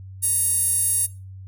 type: tone with high-pass filter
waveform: sawtooth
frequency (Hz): 932.3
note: A#5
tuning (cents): 0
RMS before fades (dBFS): -21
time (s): 0.22-1.07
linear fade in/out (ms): 20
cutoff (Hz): 10000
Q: 6.3
effects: noise-tail reverb RT60 0.3 s tail -19 dB re dry + added 95 Hz sine -36 dBFS peak until 1.47 s